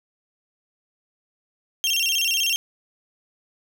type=tone with vibrato; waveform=30% pulse; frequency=2960 Hz; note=F#7; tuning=in tune; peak=-17 dBFS; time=1.84-2.56 s; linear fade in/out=0 ms; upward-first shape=square; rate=16 Hz; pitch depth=130 cents each way; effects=none